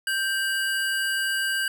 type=tone pair together; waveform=square; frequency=1573 / 2912 Hz; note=G6 / F#7; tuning=+6 / -28 cents; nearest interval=major seventh; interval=1066 cents; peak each=-25 / -31 dBFS; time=0.07-1.68 s; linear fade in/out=2 ms; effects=none